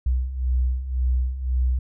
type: beating tone pair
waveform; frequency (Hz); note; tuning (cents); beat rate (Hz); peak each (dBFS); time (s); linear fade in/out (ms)
sine; 61.74 / 63.64; B1 / C2; 0 / -47; 1.9; -26 / -21; 0.06-1.79; 5
effects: none